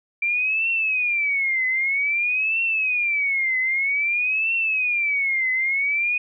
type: tone with vibrato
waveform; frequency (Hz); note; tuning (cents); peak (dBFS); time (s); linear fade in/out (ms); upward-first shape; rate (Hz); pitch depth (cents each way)
sine; 2349; D7; 0; -19; 0.22-6.18; 5; triangle; 0.52; 260
effects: none